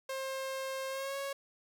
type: tone with pitch glide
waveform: sawtooth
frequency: 532 to 552.7 Hz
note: C5 to C#5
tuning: +29 to -5 cents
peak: -32 dBFS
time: 0.09-1.33 s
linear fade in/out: 5 ms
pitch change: +66 cents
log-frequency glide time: 0.89-1.17 s
effects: none